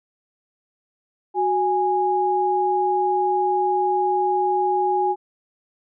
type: tone pair together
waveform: sine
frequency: 370 / 826.8 Hz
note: F#4 / G#5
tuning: 0 / -8 cents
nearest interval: octave + major second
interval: 1392 cents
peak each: -22 / -19 dBFS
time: 1.34-5.16 s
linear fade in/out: 50 ms
effects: none